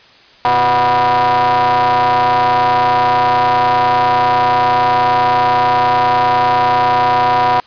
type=ring-modulated tone; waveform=45% pulse; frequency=120.4 Hz; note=B2; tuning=44 cents flat; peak=-7 dBFS; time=0.45-7.6 s; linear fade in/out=0 ms; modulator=858 Hz; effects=white hiss -44 dBFS RMS until 7.66 s + resampled to 11025 Hz